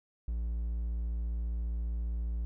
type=tone; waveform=triangle; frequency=57.4 Hz; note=A#1; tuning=26 cents flat; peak=-29 dBFS; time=0.28-2.45 s; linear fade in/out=0 ms; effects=none